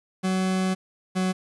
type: tone pair in turn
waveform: 40% pulse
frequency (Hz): 187.4 / 186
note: F#3 / F#3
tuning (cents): +22 / +9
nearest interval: unison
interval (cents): 13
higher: first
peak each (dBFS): -21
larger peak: neither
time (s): 0.23-0.75 / 1.15-1.33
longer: first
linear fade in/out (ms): 20
effects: resampled to 24000 Hz + 9-bit